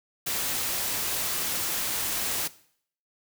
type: noise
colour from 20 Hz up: white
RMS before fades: -29 dBFS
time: 0.26-2.48 s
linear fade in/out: 10 ms
effects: noise-tail reverb RT60 0.6 s tail -18 dB re dry